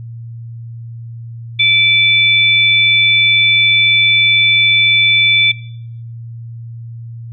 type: tone pair together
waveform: sine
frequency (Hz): 2332 / 3497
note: D7 / A7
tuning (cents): -13 / -11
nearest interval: perfect fifth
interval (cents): 702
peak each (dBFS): -11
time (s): 1.59-5.52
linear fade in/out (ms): 10
effects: noise-tail reverb RT60 0.7 s tail -20 dB re dry + added 116 Hz sine -26 dBFS peak until 7.32 s